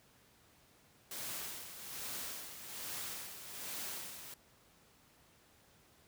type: noise with tremolo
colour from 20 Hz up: white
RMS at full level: -42 dBFS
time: 1.11-4.34 s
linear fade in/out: 2 ms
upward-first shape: sine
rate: 1.2 Hz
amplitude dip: 60%
effects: pink hiss -66 dBFS RMS until 6.07 s + high-pass 60 Hz 12 dB/octave